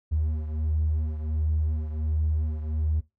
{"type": "beating tone pair", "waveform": "triangle", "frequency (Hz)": [77, 78.4], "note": ["D#2", "D#2"], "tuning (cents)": [-17, 14], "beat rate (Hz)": 1.4, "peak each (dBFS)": [-22, -28], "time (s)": [0.11, 3.01], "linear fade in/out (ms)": 20, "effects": ["noise-tail reverb RT60 0.2 s tail -20 dB re dry", "tanh soft clip ceiling -17 dBFS"]}